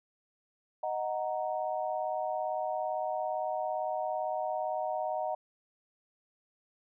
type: chord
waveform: sine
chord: D# minor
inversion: none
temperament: equal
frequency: 622.3 / 740 / 932.3 Hz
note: D#5 / F#5 / A#5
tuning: 0 / 0 / 0 cents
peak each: -34 / -34 / -38 dBFS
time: 0.83-5.35 s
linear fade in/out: 5 ms
effects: none